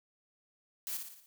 blue noise with echo, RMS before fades -38 dBFS, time 0.87-0.97 s, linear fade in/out 0 ms, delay 58 ms, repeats 5, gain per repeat -5 dB, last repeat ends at 1.26 s, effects none

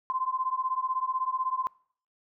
sine beating tone pair, 1029 / 1045 Hz, C6 / C6, -29 / -2 cents, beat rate 16 Hz, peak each -30 dBFS, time 0.1-1.67 s, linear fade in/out 0 ms, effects noise-tail reverb RT60 0.6 s tail -25 dB re dry

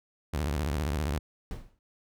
sawtooth tone with vibrato, 73.4 Hz, D2, in tune, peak -24 dBFS, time 0.33-1.19 s, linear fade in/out 10 ms, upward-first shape sine, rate 15 Hz, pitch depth 230 cents each way
brown noise with exponential decay, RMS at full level -32 dBFS, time 1.51-1.79 s, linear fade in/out 1 ms, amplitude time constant 60 ms
effects none

